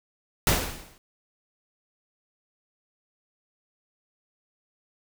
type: noise with exponential decay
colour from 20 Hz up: pink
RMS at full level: -18 dBFS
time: 0.47-0.98 s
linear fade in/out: 1 ms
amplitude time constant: 110 ms
effects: none